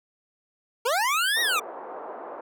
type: linear two-way sweep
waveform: 25% pulse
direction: up then down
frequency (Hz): 440 to 1919 to 1147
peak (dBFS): -18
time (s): 0.85-1.6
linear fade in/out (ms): 10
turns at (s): 1.41
type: band-pass noise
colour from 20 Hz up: pink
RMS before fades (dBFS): -38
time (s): 1.36-2.41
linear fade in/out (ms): 5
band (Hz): 410 to 1100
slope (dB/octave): 24
effects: none